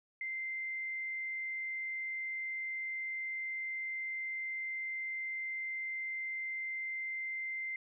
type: tone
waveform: sine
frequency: 2084 Hz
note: C7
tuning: 7 cents flat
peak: -36 dBFS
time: 0.21-7.76 s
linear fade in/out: 2 ms
effects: none